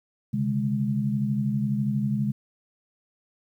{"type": "tone cluster", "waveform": "sine", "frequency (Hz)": [133.3, 145.5, 207.3], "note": ["C3", "D3", "G#3"], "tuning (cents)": [33, -16, -3], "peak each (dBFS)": [-27, -31, -25], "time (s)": [0.33, 2.32], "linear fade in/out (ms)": 10, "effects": ["10-bit"]}